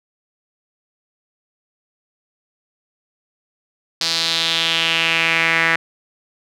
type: tone with band-pass filter sweep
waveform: sawtooth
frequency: 164.81 Hz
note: E3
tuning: in tune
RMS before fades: -18 dBFS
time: 4.01-5.76 s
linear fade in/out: 2 ms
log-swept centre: 4600 to 1900 Hz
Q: 3.5
effects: none